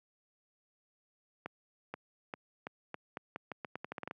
accelerating click train, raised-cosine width 0.5 ms, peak -24 dBFS, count 16, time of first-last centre 1.46-4.111 s, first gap 480 ms, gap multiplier 0.83, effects high-pass 150 Hz 12 dB/octave

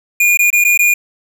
square tone with dropouts, 2429 Hz, D#7, 42 cents flat, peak -9 dBFS, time 0.2-0.94 s, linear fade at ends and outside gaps 5 ms, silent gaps 0.373-0.39 / 0.504-0.528 / 0.641-0.648 / 0.776-0.79 s, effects none

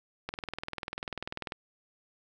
click train, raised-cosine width 0.3 ms, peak -19 dBFS, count 26, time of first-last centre 0.29-1.522 s, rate 20.3 Hz, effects none

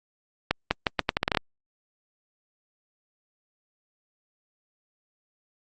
accelerating click train, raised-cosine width 0.3 ms, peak -5 dBFS, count 11, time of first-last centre 0.51-1.372 s, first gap 200 ms, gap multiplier 0.79, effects Opus 48 kbps

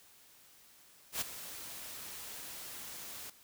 white noise with ADSR envelope, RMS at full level -33 dBFS, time 1.12-3.3 s, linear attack 92 ms, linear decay 15 ms, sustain -13 dB, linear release 4 ms, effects white hiss -61 dBFS RMS until 3.43 s

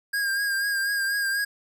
square tone with vibrato, 1617 Hz, G#6, 47 cents flat, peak -24 dBFS, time 0.13-1.45 s, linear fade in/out 10 ms, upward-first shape triangle, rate 4.1 Hz, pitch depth 43 cents each way, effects none

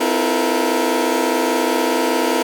25% pulse tone cluster, 256.8 / 318.1 / 343.1 / 442.4 / 477.1 Hz, C4 / D#4 / F4 / A4 / A#4, -32 / +38 / -31 / +9 / +40 cents, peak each -19 dBFS, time 0-2.43 s, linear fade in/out 10 ms, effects none

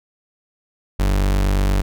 40% pulse tone, 48.45 Hz, G1, 20 cents flat, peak -14 dBFS, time 0.99-1.82 s, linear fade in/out 10 ms, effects none

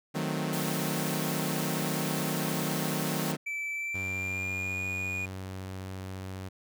sawtooth chord, D# diminished seventh, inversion none, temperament equal, 155.56 / 185 / 220 / 261.6 Hz, D#3 / F#3 / A3 / C4, 0 / 0 / 0 / 0 cents, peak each -29 / -31 / -33 / -33 dBFS, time 0.14-3.37 s, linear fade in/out 20 ms
white high-pass noise, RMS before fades -38 dBFS, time 0.53-3.32 s, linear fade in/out 0 ms, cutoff 740 Hz, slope 24 dB/octave
triangle tone with pitch glide, 2319 to 2450 Hz, D7 to D#7, -22 to -27 cents, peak -30 dBFS, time 3.46-5.26 s, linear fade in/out 10 ms, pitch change +95 cents, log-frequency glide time 3.73-4.81 s
sawtooth tone, 94.5 Hz, F#2, 37 cents sharp, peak -33 dBFS, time 3.94-6.49 s, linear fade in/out 10 ms
effects none

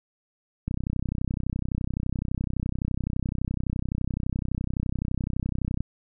click train, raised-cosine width 5 ms, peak -15 dBFS, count 164, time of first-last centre 0.68-5.806 s, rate 31.8 Hz, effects none

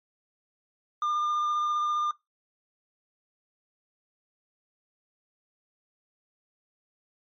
triangle tone with vibrato, 1204 Hz, D6, 43 cents sharp, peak -23 dBFS, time 1.02-2.11 s, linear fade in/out 2 ms, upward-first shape triangle, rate 15 Hz, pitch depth 12 cents each way, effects noise-tail reverb RT60 0.2 s tail -21 dB re dry + MP3 32 kbps

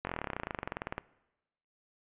slowing click train, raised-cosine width 0.5 ms, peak -19 dBFS, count 27, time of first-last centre 0.05-0.981 s, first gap 21 ms, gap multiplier 1.04, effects noise-tail reverb RT60 1.0 s tail -21 dB re dry + resampled to 8000 Hz

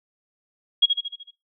sine tone with echo, 3300 Hz, G#7, 12 cents flat, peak -11 dBFS, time 0.82-0.86 s, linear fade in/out 10 ms, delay 75 ms, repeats 6, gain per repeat -5 dB, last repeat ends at 1.31 s, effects noise-tail reverb RT60 0.2 s tail -19 dB re dry

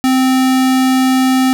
square tone, 260 Hz, C4, 11 cents flat, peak -10 dBFS, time 0.04-1.53 s, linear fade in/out 0 ms, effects none

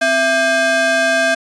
square ring-modulated tone, 463.8 Hz, A#4, 9 cents flat, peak -10 dBFS, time 0.01-1.35 s, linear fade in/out 10 ms, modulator 1130 Hz, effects resampled to 22050 Hz

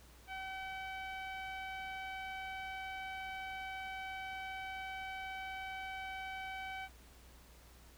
sawtooth tone with low-pass filter, 763 Hz, G5, 47 cents flat, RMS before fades -44 dBFS, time 0.27-6.89 s, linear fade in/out 50 ms, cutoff 2500 Hz, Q 2.4, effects added 60 Hz sine -59 dBFS peak until 7.97 s + pink hiss -62 dBFS RMS until 7.97 s

